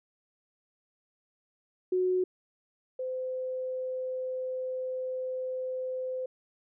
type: tone pair in turn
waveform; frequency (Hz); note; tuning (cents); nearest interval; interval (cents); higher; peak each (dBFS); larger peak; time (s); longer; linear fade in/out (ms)
sine; 367.6 / 513.5; F#4 / C5; -11 / -33; tritone; 578; second; -24 / -31; first; 1.92-2.24 / 2.99-6.26; second; 5
effects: none